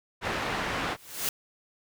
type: low-pass noise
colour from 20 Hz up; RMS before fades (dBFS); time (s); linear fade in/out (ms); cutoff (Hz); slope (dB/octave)
white; -31; 0.21-0.97; 50; 1900; 12
type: noise with exponential growth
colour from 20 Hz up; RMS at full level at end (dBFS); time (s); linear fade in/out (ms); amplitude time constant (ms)
white; -26; 0.88-1.29; 2; 88
effects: none